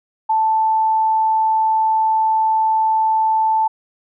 sine tone, 880 Hz, A5, in tune, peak -13 dBFS, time 0.29-3.68 s, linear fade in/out 10 ms, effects none

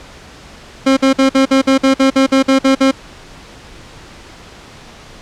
30% pulse tone bursts, 267.8 Hz, C4, 40 cents sharp, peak -5 dBFS, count 13, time 0.86-2.914 s, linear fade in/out 10 ms, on 110 ms, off 52 ms, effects pink hiss -37 dBFS RMS until 5.21 s + low-pass 6000 Hz 12 dB/octave

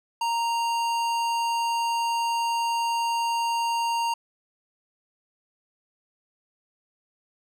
sine tone with hard clipping, 930 Hz, A#5, 4 cents flat, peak -25 dBFS, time 0.21-4.14 s, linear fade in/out 5 ms, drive 16 dB, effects none

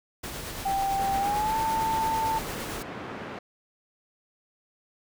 pink noise with tremolo, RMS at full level -35 dBFS, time 0.23-2.83 s, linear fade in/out 10 ms, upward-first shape sine, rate 8.9 Hz, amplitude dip 30%
sine tone with pitch glide, 784 to 890.2 Hz, G5 to A5, 0 to +20 cents, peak -24 dBFS, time 0.65-2.39 s, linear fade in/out 10 ms, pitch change +220 cents, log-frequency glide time 1.18-1.56 s
pink band-pass noise, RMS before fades -38 dBFS, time 0.98-3.39 s, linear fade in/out 5 ms, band 160 to 1900 Hz, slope 12 dB/octave
effects none

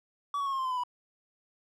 triangle tone with pitch steps, 1143 / 1118.8 / 1095.2 / 1072 / 1049.3 / 1027.2 / 1005.4 / 984.2 Hz, D6 / C#6 / C#6 / C6 / C6 / C6 / B5 / B5, -47 / +16 / -21 / +42 / +5 / -32 / +31 / -6 cents, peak -27 dBFS, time 0.34-0.836 s, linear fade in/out 2 ms, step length 62 ms, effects none

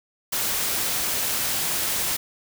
white noise, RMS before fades -25 dBFS, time 0.32-2.17 s, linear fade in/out 10 ms, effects none

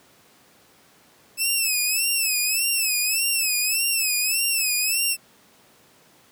10% pulse tone with vibrato, 2606 Hz, E7, 20 cents flat, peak -12 dBFS, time 1.37-5.17 s, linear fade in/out 50 ms, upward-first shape sine, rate 1.7 Hz, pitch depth 110 cents each way, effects pink hiss -55 dBFS RMS until 6.31 s + high-pass 150 Hz 12 dB/octave

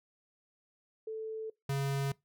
sine / square tone pair in turn, 440 / 138.26 Hz, A4 / C#3, 0 / -4 cents, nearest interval octave + minor sixth, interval 2004 cents, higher first, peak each -36 / -31 dBFS, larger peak second, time 1.07-1.5 / 1.69-2.12 s, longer neither, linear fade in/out 5 ms, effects noise-tail reverb RT60 0.2 s tail -23 dB re dry

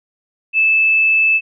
sine tone, 2624 Hz, E7, 9 cents flat, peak -10 dBFS, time 0.53-1.41 s, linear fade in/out 50 ms, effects none

